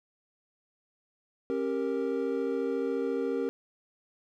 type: chord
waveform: triangle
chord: G diminished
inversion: second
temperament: equal with one note detuned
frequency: 270.2 / 392 / 466.2 Hz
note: Db4 / G4 / Bb4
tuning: -44 / 0 / 0 cents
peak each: -31 / -31 / -29 dBFS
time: 1.5-3.49 s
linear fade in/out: 0 ms
effects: none